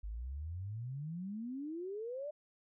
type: exponential sweep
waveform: sine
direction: up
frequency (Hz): 49.37 to 610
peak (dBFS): -39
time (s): 0.03-2.31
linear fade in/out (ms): 10
effects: none